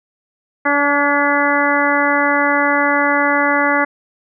harmonic tone with a mistuned harmonic, 287.2 Hz, D4, 39 cents flat, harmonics 1 / 2 / 3 / 4 / 5 / 6 / 7, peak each -20 / -20 / -20 / -20 / -20 / -20 / -20 dBFS, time 0.65-3.85 s, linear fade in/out 10 ms, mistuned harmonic 6, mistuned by -20 cents, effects none

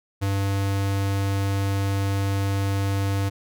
square tone, 98.5 Hz, G2, 9 cents sharp, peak -22 dBFS, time 0.21-3.3 s, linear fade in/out 20 ms, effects none

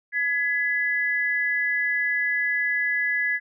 sine tone pair together, 1683.5 / 2002 Hz, G#6 / B6, +23 / +23 cents, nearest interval minor third, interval 300 cents, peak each -24 dBFS, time 0.12-3.4 s, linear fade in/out 50 ms, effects none

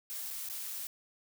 blue noise with dropouts, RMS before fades -40 dBFS, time 0.1-0.87 s, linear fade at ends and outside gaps 0 ms, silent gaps 0.304-0.308 / 0.488-0.498 s, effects none

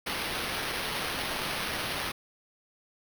white noise with sample-and-hold, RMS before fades -33 dBFS, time 0.06-2.12 s, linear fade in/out 10 ms, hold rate 7350 Hz, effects none

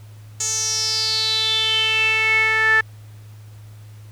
sawtooth tone with band-pass filter sweep, 440 Hz, A4, in tune, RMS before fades -19 dBFS, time 0.4-2.81 s, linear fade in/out 5 ms, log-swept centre 6800 to 1700 Hz, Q 7.8, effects added 106 Hz sine -38 dBFS peak until 4.11 s + pink hiss -53 dBFS RMS until 4.11 s

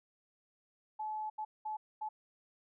sine tone bursts at uneven times, 860 Hz, A5, 40 cents flat, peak -36 dBFS, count 4, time 0.99-1.3 / 1.38-1.45 / 1.65-1.77 / 2.01-2.09 s, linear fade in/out 10 ms, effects none

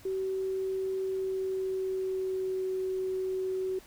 sine tone with pitch glide, 380.9 to 375.7 Hz, G4 to F#4, -50 to +26 cents, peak -29 dBFS, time 0.05-3.79 s, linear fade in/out 5 ms, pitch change -24 cents, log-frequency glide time 1.01-2.67 s, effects pink hiss -55 dBFS RMS until 3.86 s

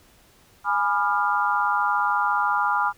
sine chord, G# diminished seventh, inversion none, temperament equal with one note detuned, 830.6 / 987.8 / 1202.1 / 1396.9 Hz, G#5 / B5 / D6 / F6, 0 / 0 / +40 / 0 cents, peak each -25 dBFS, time 0.64-2.93 s, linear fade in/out 50 ms, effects pink hiss -56 dBFS RMS until 2.97 s

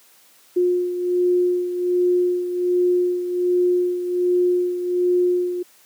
sine beating tone pair, 357.3 / 358.6 Hz, F4 / F4, +40 / +46 cents, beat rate 1.3 Hz, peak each -17 / -24 dBFS, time 0.56-5.63 s, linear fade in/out 10 ms, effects white hiss -53 dBFS RMS until 5.85 s + high-pass 200 Hz 12 dB/octave

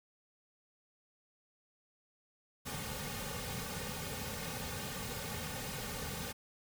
pink noise with comb filter, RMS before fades -41 dBFS, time 2.65-6.33 s, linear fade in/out 20 ms, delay 3 ms, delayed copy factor -1, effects none

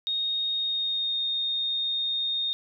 sine tone with pitch glide, 3720 to 3686 Hz, A#7 to A#7, -4 to -20 cents, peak -25 dBFS, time 0.07-2.53 s, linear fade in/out 0 ms, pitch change -16 cents, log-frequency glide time 0.53-1.19 s, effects none

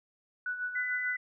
sine tone with tremolo, 1480 Hz, F#6, in tune, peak -30 dBFS, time 0.46-1.16 s, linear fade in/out 2 ms, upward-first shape sine, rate 6.8 Hz, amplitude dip 60%
sine tone, 2000 Hz, B6, 21 cents sharp, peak -32 dBFS, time 0.75-1.17 s, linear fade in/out 10 ms
effects none

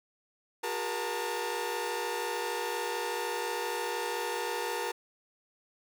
sawtooth tone cluster, 365.7 / 411.5 / 475.6 / 898 Hz, F#4 / G#4 / A#4 / A5, -20 / -16 / +35 / +35 cents, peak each -36 / -35 / -32 / -32 dBFS, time 0.63-4.92 s, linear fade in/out 10 ms, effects none

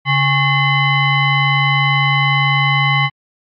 sine tone with frequency modulation, 1098 Hz, C#6, 17 cents flat, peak -11 dBFS, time 0.05-3.1 s, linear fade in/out 50 ms, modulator 959 Hz, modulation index 1.7, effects Opus 48 kbps

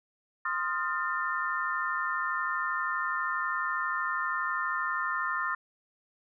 sine chord, F dominant seventh, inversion second, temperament equal with one note detuned, 1046.5 / 1244.5 / 1396.9 / 1795.9 Hz, C6 / Eb6 / F6 / A6, 0 / 0 / 0 / +35 cents, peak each -34 / -34 / -34 / -33 dBFS, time 0.45-5.55 s, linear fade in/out 5 ms, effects none

